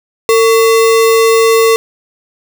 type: tone with sample-and-hold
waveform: sine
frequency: 452 Hz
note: A4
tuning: 47 cents sharp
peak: -5 dBFS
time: 0.29-1.76 s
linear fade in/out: 0 ms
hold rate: 1575 Hz
effects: none